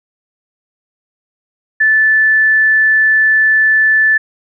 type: tone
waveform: sine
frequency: 1750 Hz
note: A6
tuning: 10 cents flat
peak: -7 dBFS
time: 1.8-4.18 s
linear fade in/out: 10 ms
effects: none